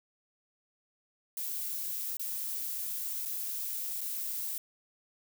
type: noise with dropouts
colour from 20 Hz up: violet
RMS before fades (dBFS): -36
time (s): 1.37-4.58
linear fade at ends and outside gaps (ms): 1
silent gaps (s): 2.169-2.195 / 3.253-3.258 / 4.007-4.013
effects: none